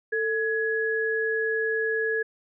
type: tone pair together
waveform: sine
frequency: 445 / 1679 Hz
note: A4 / G#6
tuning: +20 / +18 cents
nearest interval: octave + major seventh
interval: 2298 cents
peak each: -26 dBFS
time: 0.12-2.23 s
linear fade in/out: 10 ms
effects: none